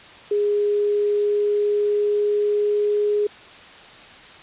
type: tone with pitch glide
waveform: sine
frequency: 412.7 to 415.8 Hz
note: G#4 to G#4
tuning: -11 to +2 cents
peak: -17 dBFS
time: 0.31-3.27 s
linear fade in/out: 5 ms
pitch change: +13 cents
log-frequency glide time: 0.67-3.13 s
effects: white hiss -43 dBFS RMS until 4.42 s + resampled to 8000 Hz